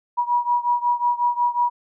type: beating tone pair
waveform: sine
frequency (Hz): 963 / 968.5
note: B5 / B5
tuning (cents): -44 / -34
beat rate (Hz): 5.5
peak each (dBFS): -20 / -22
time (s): 0.17-1.7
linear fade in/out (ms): 20
effects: none